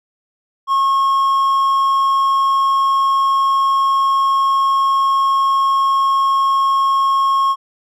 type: tone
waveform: triangle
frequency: 1087 Hz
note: C#6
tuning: 34 cents flat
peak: -10 dBFS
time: 0.67-7.56 s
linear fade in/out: 50 ms
effects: none